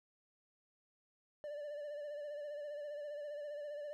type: tone with vibrato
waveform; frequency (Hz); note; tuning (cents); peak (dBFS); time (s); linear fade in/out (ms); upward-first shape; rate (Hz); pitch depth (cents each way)
triangle; 587.3; D5; 0; -40; 1.44-3.93; 0; sine; 15; 43
effects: none